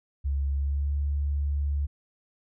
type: tone with pitch glide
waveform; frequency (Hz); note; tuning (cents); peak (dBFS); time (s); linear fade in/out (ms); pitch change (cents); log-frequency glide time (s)
sine; 69.5 to 71.62; C#2 to D2; +5 to -43; -24; 0.24-1.87; 20; +52; 0.53-0.93
effects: none